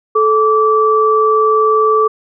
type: tone pair together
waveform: sine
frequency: 434.9 / 1160.3 Hz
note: A4 / D6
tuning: -20 / -21 cents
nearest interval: octave + perfect fourth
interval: 1699 cents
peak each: -11 dBFS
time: 0.15-2.08 s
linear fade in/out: 10 ms
effects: none